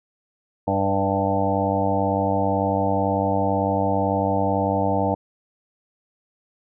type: harmonic tone with a mistuned harmonic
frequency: 98 Hz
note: G2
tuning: in tune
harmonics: 1 / 2 / 3 / 5 / 6 / 7 / 8 / 9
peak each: -27 / -27 / -27 / -27 / -27 / -27 / -27 / -27 dBFS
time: 0.67-5.15 s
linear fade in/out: 10 ms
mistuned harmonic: 7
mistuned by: -17 cents
effects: none